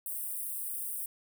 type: high-pass noise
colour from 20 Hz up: white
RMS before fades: -37 dBFS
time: 0.06-1.06 s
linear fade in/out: 2 ms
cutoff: 8400 Hz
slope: 96 dB/octave
effects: none